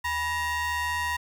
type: ring-modulated tone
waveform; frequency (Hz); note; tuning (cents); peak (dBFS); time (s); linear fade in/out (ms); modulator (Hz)
square; 450.8; A4; +42; -24; 0.04-1.17; 10; 1430
effects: 10-bit